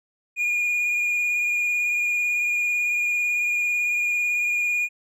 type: tone with vibrato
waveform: triangle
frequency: 2434 Hz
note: D#7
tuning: 39 cents flat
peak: -19 dBFS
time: 0.36-4.89 s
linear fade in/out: 50 ms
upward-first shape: sine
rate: 18 Hz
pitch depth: 19 cents each way
effects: none